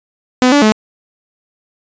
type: tone with pitch steps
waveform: sawtooth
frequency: 252.4 / 288.4 / 215.5 Hz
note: B3 / D4 / A3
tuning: +38 / -31 / -36 cents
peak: -3 dBFS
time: 0.42-0.72 s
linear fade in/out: 0 ms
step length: 100 ms
effects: resampled to 16000 Hz